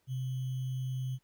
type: tone with sample-and-hold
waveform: sine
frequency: 129.3 Hz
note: C3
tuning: 20 cents flat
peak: -32 dBFS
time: 0.07-1.19 s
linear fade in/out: 50 ms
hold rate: 3150 Hz
effects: pink hiss -75 dBFS RMS until 1.23 s